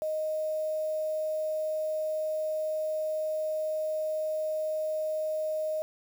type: tone with quantisation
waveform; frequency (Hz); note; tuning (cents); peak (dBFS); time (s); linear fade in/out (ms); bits
sine; 622; D#5; -1; -28; 0.02-5.82; 0; 8
effects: none